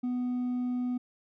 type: tone with hard clipping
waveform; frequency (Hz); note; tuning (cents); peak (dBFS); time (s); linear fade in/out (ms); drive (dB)
sine; 248; B3; +7; -29; 0.03-0.98; 10; 2
effects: none